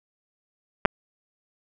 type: clicks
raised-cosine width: 0.5 ms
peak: -3 dBFS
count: 2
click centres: 0.852 / 0.857 s
effects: none